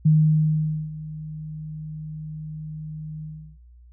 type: tone with ADSR envelope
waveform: sine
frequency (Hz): 154.9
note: D#3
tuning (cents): -7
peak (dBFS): -12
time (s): 0.05-3.58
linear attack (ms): 10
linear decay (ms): 840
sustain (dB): -19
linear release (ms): 350
effects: noise-tail reverb RT60 0.2 s tail -22 dB re dry + added 60 Hz sine -46 dBFS peak until 3.92 s